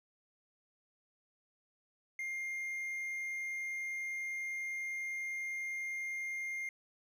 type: tone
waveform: triangle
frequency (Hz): 2115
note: C7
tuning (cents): +18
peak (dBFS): -35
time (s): 2.19-6.69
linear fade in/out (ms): 2
effects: none